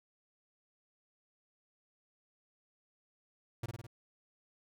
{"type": "tone with echo", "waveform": "45% pulse", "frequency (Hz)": 116.5, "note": "A#2", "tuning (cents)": -1, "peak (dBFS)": -35, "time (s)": [3.63, 3.66], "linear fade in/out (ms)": 5, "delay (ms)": 52, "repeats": 4, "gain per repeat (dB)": -3, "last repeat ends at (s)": 3.868, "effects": []}